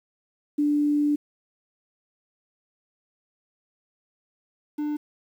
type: tone pair in turn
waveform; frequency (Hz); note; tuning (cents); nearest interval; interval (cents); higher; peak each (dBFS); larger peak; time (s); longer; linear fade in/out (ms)
sine / triangle; 293.7 / 297.6; D4 / D4; 0 / +23; unison; 23; second; -19 / -23; first; 0.58-1.16 / 4.78-4.97; first; 10
effects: 9-bit